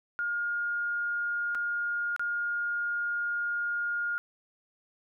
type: tone with dropouts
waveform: sine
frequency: 1420 Hz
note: F6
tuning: 28 cents sharp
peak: -28 dBFS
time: 0.19-4.18 s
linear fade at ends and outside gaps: 0 ms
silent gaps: 1.548-1.552 / 2.163-2.195 s
effects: none